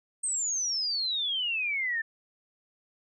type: exponential sweep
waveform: sine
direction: down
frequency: 8490 to 1760 Hz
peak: -27 dBFS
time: 0.23-2.02 s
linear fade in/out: 10 ms
effects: none